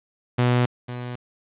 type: tone with echo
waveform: sawtooth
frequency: 123 Hz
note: B2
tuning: 7 cents flat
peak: -13 dBFS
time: 0.38-0.66 s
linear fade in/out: 10 ms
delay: 500 ms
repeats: 1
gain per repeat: -13 dB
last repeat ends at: 1.16 s
effects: resampled to 8000 Hz + 8-bit